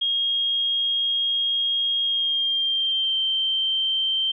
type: tone with pitch glide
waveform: sine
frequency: 3258 to 3129 Hz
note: G#7 to G7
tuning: -34 to -4 cents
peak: -20 dBFS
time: 0.01-4.32 s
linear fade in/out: 10 ms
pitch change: -70 cents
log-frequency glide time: 2.03-3.17 s
effects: none